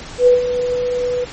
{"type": "tone with ADSR envelope", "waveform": "sine", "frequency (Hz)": 493.9, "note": "B4", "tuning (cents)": 0, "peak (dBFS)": -5, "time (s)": [0.18, 1.25], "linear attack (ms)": 89, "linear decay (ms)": 140, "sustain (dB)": -11, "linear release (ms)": 14, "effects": ["pink hiss -33 dBFS RMS until 1.32 s", "MP3 32 kbps"]}